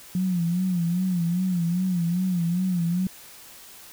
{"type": "tone with vibrato", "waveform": "sine", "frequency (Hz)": 177.4, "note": "F3", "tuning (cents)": 27, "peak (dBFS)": -21, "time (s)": [0.15, 3.07], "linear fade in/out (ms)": 2, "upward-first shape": "sine", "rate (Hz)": 2.5, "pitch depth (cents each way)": 98, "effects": ["white hiss -46 dBFS RMS until 3.92 s"]}